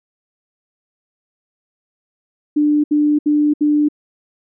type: tone bursts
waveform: sine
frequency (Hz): 297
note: D4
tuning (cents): +20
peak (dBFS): -11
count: 4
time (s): 2.56-3.887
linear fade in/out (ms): 10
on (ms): 280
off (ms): 69
effects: none